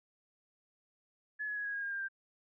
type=tone with pitch steps; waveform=sine; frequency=1707 / 1688.4 / 1669.9 / 1651.7 / 1633.7 / 1615.9 / 1598.2 / 1580.8 Hz; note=G#6 / G#6 / G#6 / G#6 / G#6 / G#6 / G6 / G6; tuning=+47 / +28 / +9 / -10 / -29 / -48 / +33 / +14 cents; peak=-35 dBFS; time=1.39-2.086 s; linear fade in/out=20 ms; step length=87 ms; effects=none